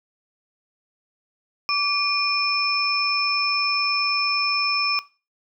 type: tone cluster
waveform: sine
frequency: 1149 / 2432 / 5280 Hz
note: D6 / D#7 / E8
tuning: -38 / -40 / +2 cents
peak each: -24 dBFS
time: 1.69-4.99 s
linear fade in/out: 0 ms
effects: noise-tail reverb RT60 0.3 s tail -17 dB re dry